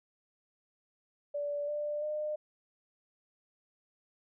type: tone with pitch steps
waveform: sine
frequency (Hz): 580 / 592.5 / 605.3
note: D5 / D5 / D#5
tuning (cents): -22 / +15 / -48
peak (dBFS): -32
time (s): 1.34-2.36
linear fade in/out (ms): 10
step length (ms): 340
effects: none